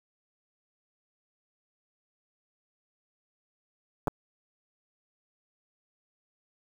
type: clicks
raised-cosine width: 1 ms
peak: -14 dBFS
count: 2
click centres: 4.073 / 4.08 s
effects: 7-bit